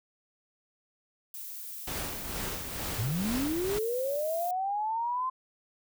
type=noise; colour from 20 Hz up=violet; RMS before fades=-41 dBFS; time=1.34-4.51 s; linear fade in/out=2 ms
type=noise with tremolo; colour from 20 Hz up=pink; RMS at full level=-35 dBFS; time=1.87-3.79 s; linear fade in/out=5 ms; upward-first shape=sine; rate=2.2 Hz; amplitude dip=55%
type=linear sweep; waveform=sine; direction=up; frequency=96.5 to 1046.5 Hz; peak=-28 dBFS; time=2.98-5.3 s; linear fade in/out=10 ms
effects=none